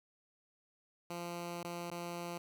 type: tone with dropouts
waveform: 10% pulse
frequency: 172.8 Hz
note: F3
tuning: 18 cents flat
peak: -32 dBFS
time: 1.1-2.38 s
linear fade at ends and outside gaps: 5 ms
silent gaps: 1.632-1.645 / 1.904-1.913 s
effects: none